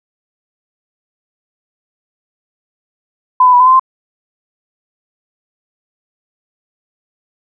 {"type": "tone with pitch steps", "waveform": "sine", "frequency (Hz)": [1010, 1001, 979, 1013, 1034, 1045], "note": ["B5", "B5", "B5", "B5", "C6", "C6"], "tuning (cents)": [39, 23, -15, 44, -21, -2], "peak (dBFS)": -4, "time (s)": [3.4, 3.796], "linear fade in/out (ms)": 5, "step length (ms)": 66, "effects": []}